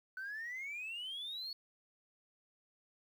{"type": "exponential sweep", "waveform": "sine", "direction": "up", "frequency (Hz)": [1496, 4435], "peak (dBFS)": -39, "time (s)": [0.17, 1.53], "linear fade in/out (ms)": 2, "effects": ["tanh soft clip ceiling -38 dBFS", "11-bit"]}